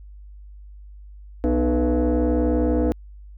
sine tone with frequency modulation, 122.4 Hz, B2, 15 cents flat, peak -15 dBFS, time 1.44-2.92 s, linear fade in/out 0 ms, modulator 185 Hz, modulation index 2.3, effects tanh soft clip ceiling -15 dBFS + added 50 Hz sine -39 dBFS peak until 3.37 s

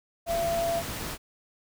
sine tone in noise, 675 Hz, E5, 41 cents sharp, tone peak -25 dBFS, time 0.26-0.83 s, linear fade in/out 50 ms, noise pink, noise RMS -35 dBFS, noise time 0.26-1.18 s, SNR +7 dB, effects none

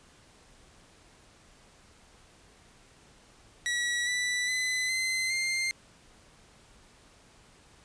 sawtooth tone with pitch steps, 1931 / 1972.7 / 2015 / 2059 / 2103 Hz, B6 / B6 / B6 / C7 / C7, -39 / -2 / +34 / -28 / +8 cents, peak -24 dBFS, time 3.66-5.71 s, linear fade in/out 0 ms, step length 410 ms, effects pink hiss -58 dBFS RMS until 7.84 s + resampled to 22050 Hz

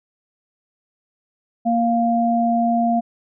sine tone pair together, 233.6 / 698.5 Hz, A#3 / F5, +4 / 0 cents, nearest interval octave + perfect fifth, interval 1896 cents, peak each -18 dBFS, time 1.65-3.01 s, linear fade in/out 20 ms, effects none

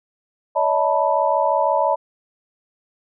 sine tone cluster, 571 / 637 / 886 / 980 Hz, D5 / D#5 / A5 / B5, -49 / +41 / +12 / -14 cents, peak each -21 dBFS, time 0.55-1.96 s, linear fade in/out 20 ms, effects none

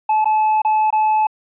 triangle tone with dropouts, 863 Hz, A5, 34 cents flat, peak -11 dBFS, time 0.09-1.27 s, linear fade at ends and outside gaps 5 ms, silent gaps 0.245-0.255 / 0.619-0.648 / 0.905-0.926 s, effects resampled to 8000 Hz

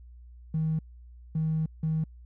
triangle tone bursts at uneven times, 158.4 Hz, D#3, 31 cents sharp, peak -21 dBFS, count 3, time 0.54-0.79 / 1.35-1.66 / 1.83-2.04 s, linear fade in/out 5 ms, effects tanh soft clip ceiling -22 dBFS + added 60 Hz sine -46 dBFS peak until 2.25 s

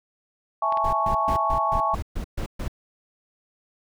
sine chord, A major seventh, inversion second, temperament equal, 659.3 / 830.6 / 880 / 1108.7 Hz, E5 / G#5 / A5 / C#6, 0 / 0 / 0 / 0 cents, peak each -28 / -27 / -28 / -23 dBFS, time 0.62-1.95 s, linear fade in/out 5 ms
clicks, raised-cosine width 0.3 ms, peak -21 dBFS, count 2, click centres 0.724 / 0.773 s
brown noise bursts, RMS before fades -28 dBFS, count 9, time 0.84-2.681 s, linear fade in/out 5 ms, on 89 ms, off 130 ms
effects none

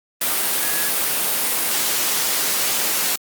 sine tone in noise, 1677 Hz, G#6, 16 cents sharp, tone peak -28 dBFS, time 0.62-0.89 s, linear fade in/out 5 ms, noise white, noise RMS -20 dBFS, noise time 0.21-3.16 s, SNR -11 dB, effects high-pass 200 Hz 12 dB/octave + Opus 32 kbps

